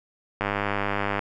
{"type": "click train", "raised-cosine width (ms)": 0.5, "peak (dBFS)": -10, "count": 80, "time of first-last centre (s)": [0.41, 1.192], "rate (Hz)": 101, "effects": []}